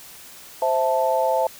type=chord; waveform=sine; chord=A minor; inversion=first; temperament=equal; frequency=523.3 / 659.3 / 880 Hz; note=C5 / E5 / A5; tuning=0 / 0 / 0 cents; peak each=-22 dBFS; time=0.62-1.47 s; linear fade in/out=2 ms; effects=white hiss -43 dBFS RMS until 1.59 s